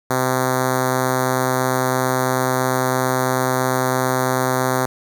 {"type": "tone with notch filter", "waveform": "5% pulse", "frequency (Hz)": 129, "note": "C3", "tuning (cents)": -24, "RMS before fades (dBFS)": -19, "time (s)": [0.1, 4.86], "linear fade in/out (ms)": 5, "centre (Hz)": 3000, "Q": 0.81, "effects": []}